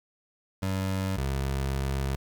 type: tone pair in turn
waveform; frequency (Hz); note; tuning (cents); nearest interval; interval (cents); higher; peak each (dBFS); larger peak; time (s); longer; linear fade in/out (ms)
25% pulse; 95.5 / 67.68; G2 / C#2; -45 / -41; tritone; 596; first; -23; neither; 0.62-1.17 / 1.17-2.16; second; 10
effects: 9-bit